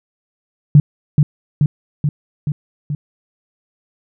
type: tone with echo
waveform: sine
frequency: 146.7 Hz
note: D3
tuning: 2 cents flat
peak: -3 dBFS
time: 0.75-0.8 s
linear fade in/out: 2 ms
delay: 430 ms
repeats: 5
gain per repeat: -3 dB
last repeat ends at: 2.95 s
effects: none